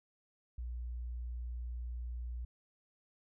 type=tone; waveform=sine; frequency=60 Hz; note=B1; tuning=49 cents flat; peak=-38 dBFS; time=0.58-2.45 s; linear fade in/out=5 ms; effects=none